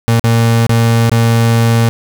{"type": "tone with dropouts", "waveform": "35% pulse", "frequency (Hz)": 115.4, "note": "A#2", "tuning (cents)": -17, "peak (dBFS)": -6, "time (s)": [0.08, 1.89], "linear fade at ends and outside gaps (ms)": 0, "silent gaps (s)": [[0.195, 0.24], [0.667, 0.694], [1.095, 1.116]], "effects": []}